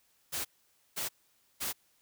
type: noise bursts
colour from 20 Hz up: white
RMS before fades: -35 dBFS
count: 3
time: 0.32-1.73 s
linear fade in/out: 20 ms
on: 130 ms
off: 510 ms
effects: white hiss -70 dBFS RMS until 2.01 s